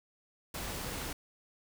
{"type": "noise", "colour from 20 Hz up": "pink", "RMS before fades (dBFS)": -39, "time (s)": [0.54, 1.13], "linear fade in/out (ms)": 5, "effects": []}